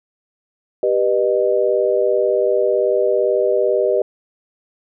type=chord; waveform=sine; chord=G augmented; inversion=none; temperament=just; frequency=392 / 490 / 612.5 Hz; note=G4 / B4 / D#5; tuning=0 / -14 / -27 cents; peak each=-18 dBFS; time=0.83-4.02 s; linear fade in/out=2 ms; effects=none